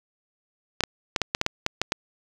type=clicks; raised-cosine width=0.2 ms; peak=-5 dBFS; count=10; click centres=0.807 / 0.837 / 1.162 / 1.217 / 1.349 / 1.414 / 1.464 / 1.664 / 1.816 / 1.921 s; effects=7-bit